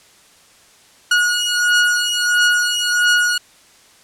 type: beating tone pair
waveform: sawtooth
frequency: 1447 / 1448.5 Hz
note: F#6 / F#6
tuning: -39 / -37 cents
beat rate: 1.5 Hz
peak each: -13 dBFS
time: 1.11-3.38 s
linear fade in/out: 5 ms
effects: white hiss -49 dBFS RMS until 4.03 s + low-pass 9000 Hz 12 dB/octave